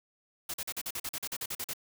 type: noise bursts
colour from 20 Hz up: white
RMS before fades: -36 dBFS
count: 14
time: 0.49-1.735 s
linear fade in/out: 5 ms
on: 49 ms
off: 43 ms
effects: none